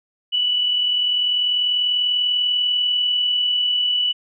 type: tone with amplitude modulation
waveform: sine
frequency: 2960 Hz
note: F#7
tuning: in tune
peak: -15 dBFS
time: 0.32-4.13 s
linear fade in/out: 20 ms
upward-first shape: sine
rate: 40.2 Hz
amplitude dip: 35%
effects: none